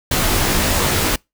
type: noise with comb filter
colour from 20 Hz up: pink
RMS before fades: -17 dBFS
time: 0.11-1.16 s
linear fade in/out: 5 ms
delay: 18 ms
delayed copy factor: -0.9
effects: noise-tail reverb RT60 0.2 s tail -26 dB re dry